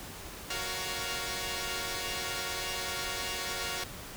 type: chord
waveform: 5% pulse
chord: Gb major seventh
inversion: none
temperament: equal with one note detuned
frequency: 370 / 466.2 / 559.8 / 698.5 Hz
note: Gb4 / Bb4 / Db5 / F5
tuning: 0 / 0 / +17 / 0 cents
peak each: -28 dBFS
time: 0.5-3.84 s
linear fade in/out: 5 ms
effects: pink hiss -44 dBFS RMS until 4.16 s